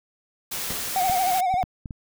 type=noise; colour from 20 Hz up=white; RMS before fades=-30 dBFS; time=0.51-1.41 s; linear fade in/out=10 ms
type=noise with exponential decay; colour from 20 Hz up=pink; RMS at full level=-28 dBFS; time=0.7-0.85 s; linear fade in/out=2 ms; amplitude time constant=32 ms
type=tone with vibrato; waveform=triangle; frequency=741 Hz; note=F#5; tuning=2 cents sharp; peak=-18 dBFS; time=0.96-1.63 s; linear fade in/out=0 ms; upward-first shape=sine; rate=13 Hz; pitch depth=73 cents each way
type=clicks; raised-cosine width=5 ms; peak=-22 dBFS; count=5; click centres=1.098 / 1.541 / 1.638 / 1.858 / 1.908 s
effects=none